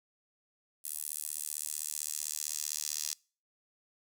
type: tone with high-pass filter sweep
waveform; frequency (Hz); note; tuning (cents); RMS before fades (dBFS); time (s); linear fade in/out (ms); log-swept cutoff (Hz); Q
10% pulse; 75.6; D#2; -49; -38; 0.84-3.14; 10; 10000 to 5900; 1.9
effects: noise-tail reverb RT60 0.4 s tail -25 dB re dry